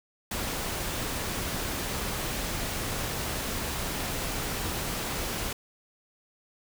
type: noise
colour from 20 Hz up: pink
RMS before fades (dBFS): -32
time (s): 0.31-5.53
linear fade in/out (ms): 5
effects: none